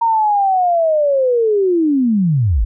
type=linear sweep; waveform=sine; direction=down; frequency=932.3 to 42.16 Hz; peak=-11 dBFS; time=0.01-2.65 s; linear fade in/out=10 ms; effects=none